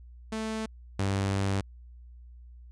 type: tone pair in turn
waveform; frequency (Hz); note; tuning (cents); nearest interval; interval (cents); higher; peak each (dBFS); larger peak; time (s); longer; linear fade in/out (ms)
sawtooth; 220 / 98; A3 / G2; 0 / 0; octave + major second; 1400; first; -27 / -22; second; 0.32-0.66 / 0.99-1.61; second; 5
effects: added 60 Hz sine -46 dBFS peak until 2.71 s + resampled to 22050 Hz